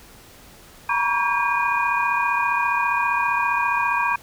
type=tone cluster; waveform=sine; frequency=938 / 973 / 1127 / 1604 / 2453 Hz; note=A#5 / B5 / C#6 / G6 / D#7; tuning=+11 / -26 / +28 / +39 / -25 cents; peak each=-25 dBFS; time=0.89-4.16 s; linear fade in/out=5 ms; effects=pink hiss -47 dBFS RMS until 4.22 s